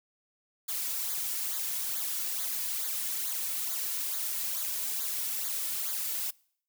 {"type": "noise with flanger", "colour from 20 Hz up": "blue", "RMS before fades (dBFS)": -33, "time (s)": [0.68, 6.31], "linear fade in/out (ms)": 10, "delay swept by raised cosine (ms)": [0.36, 2.56], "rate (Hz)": 2.3, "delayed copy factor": -0.75, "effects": ["noise-tail reverb RT60 0.6 s tail -25 dB re dry"]}